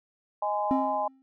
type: chord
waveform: sine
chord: Ab major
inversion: second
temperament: equal with one note detuned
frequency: 622.3 / 830.6 / 1025.6 Hz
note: Eb5 / Ab5 / C6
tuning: 0 / 0 / -35 cents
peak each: -31 / -28 / -32 dBFS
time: 0.42-1.08 s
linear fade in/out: 5 ms
type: tone with exponential decay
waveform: triangle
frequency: 265.8 Hz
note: C4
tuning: 27 cents sharp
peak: -19 dBFS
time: 0.71-1.22 s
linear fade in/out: 0 ms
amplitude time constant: 110 ms
effects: none